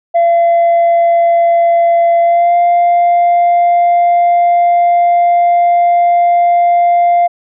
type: tone with pitch glide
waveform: sine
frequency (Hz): 682 to 697.1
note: F5 to F5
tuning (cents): -41 to -3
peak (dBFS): -4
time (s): 0.14-7.28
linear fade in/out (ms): 20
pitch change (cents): +38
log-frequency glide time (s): 2.21-2.56
effects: tanh soft clip ceiling -5 dBFS